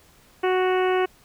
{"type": "harmonic tone with a mistuned harmonic", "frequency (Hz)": 370, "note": "F#4", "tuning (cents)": 0, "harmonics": [1, 2, 3, 4, 5, 6, 7, 8], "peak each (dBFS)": [-20, -26, -30, -32, -34, -36, -37, -38], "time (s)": [0.43, 1.06], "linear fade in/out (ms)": 10, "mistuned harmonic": 8, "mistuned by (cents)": -19, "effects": ["pink hiss -55 dBFS RMS until 1.24 s"]}